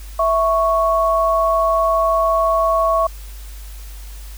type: tone pair together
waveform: sine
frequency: 657 / 1108.7 Hz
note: E5 / C#6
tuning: -6 / 0 cents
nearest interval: major sixth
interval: 906 cents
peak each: -16 dBFS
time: 0.19-3.07 s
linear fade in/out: 5 ms
effects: added 50 Hz sine -31 dBFS peak until 4.37 s + white hiss -43 dBFS RMS until 4.37 s